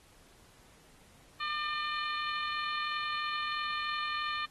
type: harmonic tone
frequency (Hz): 601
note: D5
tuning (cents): +40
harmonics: 2 / 3 / 4 / 5 / 6 / 7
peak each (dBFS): -35 / -39 / -41 / -43 / -45 / -46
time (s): 1.4-4.46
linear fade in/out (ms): 10
effects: pink hiss -61 dBFS RMS until 4.5 s + AAC 32 kbps